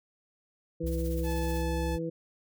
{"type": "harmonic tone", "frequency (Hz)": 164.81, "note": "E3", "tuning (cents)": 0, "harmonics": [1, 2, 3], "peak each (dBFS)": [-35, -35, -35], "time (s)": [0.8, 2.1], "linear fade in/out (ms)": 10}
{"type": "tone with pitch glide", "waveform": "sine", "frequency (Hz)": [65.5, 65.99], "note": ["C2", "C2"], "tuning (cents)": [2, 15], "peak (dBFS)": -30, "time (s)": [0.83, 1.97], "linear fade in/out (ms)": 10, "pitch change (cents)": 13, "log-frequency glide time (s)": [1.34, 1.59]}
{"type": "noise with tremolo", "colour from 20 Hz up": "blue", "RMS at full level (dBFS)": -45, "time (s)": [0.86, 1.62], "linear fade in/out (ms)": 10, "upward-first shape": "sine", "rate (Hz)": 16, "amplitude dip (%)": 60}
{"type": "tone", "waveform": "sawtooth", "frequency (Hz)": 866, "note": "A5", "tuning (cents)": -28, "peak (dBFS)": -34, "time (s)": [1.23, 1.99], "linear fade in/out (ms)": 50}
{"effects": []}